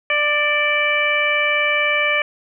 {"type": "harmonic tone with a mistuned harmonic", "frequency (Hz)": 592, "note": "D5", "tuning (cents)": 14, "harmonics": [1, 2, 3, 4, 5], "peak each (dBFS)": [-23, -25, -22, -18, -26], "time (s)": [0.1, 2.22], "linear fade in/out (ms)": 2, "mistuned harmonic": 4, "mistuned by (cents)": -27, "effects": []}